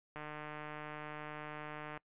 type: click train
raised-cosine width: 0.5 ms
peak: -30 dBFS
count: 275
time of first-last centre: 0.16-1.975 s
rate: 151 Hz
effects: noise-tail reverb RT60 0.1 s tail -23 dB re dry + resampled to 8000 Hz